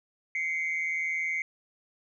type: tone pair together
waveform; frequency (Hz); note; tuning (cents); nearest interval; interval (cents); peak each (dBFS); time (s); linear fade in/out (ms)
sine; 2080 / 2241; C7 / C#7; -11 / +18; minor second; 129; -28 / -31; 0.35-1.42; 2
effects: tanh soft clip ceiling -23 dBFS